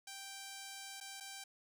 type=tone with dropouts; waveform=5% pulse; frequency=784 Hz; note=G5; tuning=in tune; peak=-35 dBFS; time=0.07-1.44 s; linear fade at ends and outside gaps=5 ms; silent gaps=1.003-1.009 / 1.202-1.206 s; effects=none